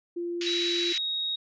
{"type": "tone", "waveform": "sine", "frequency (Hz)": 345.8, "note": "F4", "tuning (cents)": -17, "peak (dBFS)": -29, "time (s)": [0.16, 0.93], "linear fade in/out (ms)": 10}
{"type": "band-pass noise", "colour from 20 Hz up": "white", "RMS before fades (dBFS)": -34, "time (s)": [0.41, 0.98], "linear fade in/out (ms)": 2, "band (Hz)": [1900, 5000], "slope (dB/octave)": 24}
{"type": "tone with pitch glide", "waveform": "sine", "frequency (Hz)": [3900, 3767], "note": ["B7", "A#7"], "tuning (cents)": [-23, 17], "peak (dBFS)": -27, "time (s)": [0.46, 1.36], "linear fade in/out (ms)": 10, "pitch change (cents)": -60, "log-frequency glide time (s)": [0.92, 1]}
{"effects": ["resampled to 16000 Hz"]}